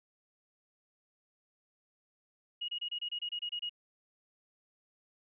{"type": "tone bursts", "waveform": "sine", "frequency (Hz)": 2884, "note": "F#7", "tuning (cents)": -45, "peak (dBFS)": -34, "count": 11, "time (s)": [2.61, 3.695], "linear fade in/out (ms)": 10, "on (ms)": 75, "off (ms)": 26, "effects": []}